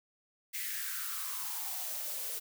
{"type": "noise with high-pass filter sweep", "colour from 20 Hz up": "blue", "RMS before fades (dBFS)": -38, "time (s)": [0.53, 2.4], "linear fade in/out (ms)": 20, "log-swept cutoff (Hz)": [2100, 440], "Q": 5.9, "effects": []}